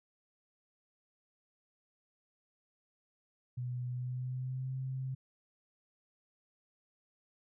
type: tone with pitch glide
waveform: sine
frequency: 124 to 131.37 Hz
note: B2 to C3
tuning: +7 to +7 cents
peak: -35 dBFS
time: 3.57-5.15 s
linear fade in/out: 10 ms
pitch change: +100 cents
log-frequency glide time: 3.9-4.75 s
effects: none